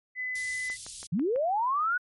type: tone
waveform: sine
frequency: 2011 Hz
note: B6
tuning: 31 cents sharp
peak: -30 dBFS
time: 0.15-0.77 s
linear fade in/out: 50 ms
type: band-stop noise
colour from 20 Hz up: white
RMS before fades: -40 dBFS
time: 0.35-1.07 s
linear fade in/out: 5 ms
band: 120 to 3600 Hz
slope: 24 dB/octave
type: click train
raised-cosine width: 0.5 ms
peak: -30 dBFS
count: 5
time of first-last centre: 0.7-1.36 s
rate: 6.06 Hz
type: linear sweep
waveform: sine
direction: up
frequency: 142.4 to 1494 Hz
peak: -24 dBFS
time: 1.12-1.98 s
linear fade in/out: 10 ms
effects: MP3 48 kbps